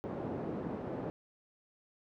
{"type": "band-pass noise", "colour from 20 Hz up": "pink", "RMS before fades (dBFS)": -39, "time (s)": [0.04, 1.1], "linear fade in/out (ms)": 0, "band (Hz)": [180, 580], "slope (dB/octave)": 12, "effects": []}